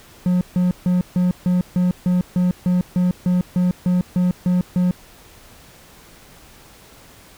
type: tone bursts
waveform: triangle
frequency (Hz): 180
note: F#3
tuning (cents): -47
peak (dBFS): -12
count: 16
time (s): 0.26-4.91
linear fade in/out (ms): 0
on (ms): 150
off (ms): 150
effects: pink hiss -46 dBFS RMS until 7.37 s